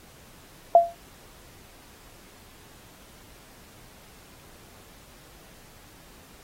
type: tone with exponential decay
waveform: sine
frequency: 684 Hz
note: F5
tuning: 36 cents flat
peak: -7 dBFS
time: 0.75-0.95 s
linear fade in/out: 2 ms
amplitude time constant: 42 ms
effects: pink hiss -52 dBFS RMS until 6.43 s + AAC 48 kbps